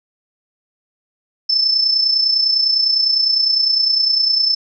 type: tone with amplitude modulation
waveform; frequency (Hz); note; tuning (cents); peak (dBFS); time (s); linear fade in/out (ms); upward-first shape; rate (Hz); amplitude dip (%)
sine; 5274; E8; 0; -10; 1.49-4.55; 10; sine; 29.9; 55
effects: none